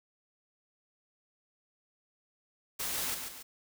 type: noise with echo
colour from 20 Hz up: white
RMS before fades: -35 dBFS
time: 2.79-3.15 s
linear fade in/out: 10 ms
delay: 140 ms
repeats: 2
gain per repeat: -6 dB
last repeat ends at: 3.43 s
effects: none